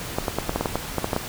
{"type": "clicks", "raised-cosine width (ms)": 1, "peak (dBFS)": -8, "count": 12, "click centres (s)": [0.185, 0.282, 0.386, 0.494, 0.56, 0.61, 0.658, 0.756, 0.983, 1.044, 1.132, 1.164], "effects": ["pink hiss -33 dBFS RMS until 1.28 s"]}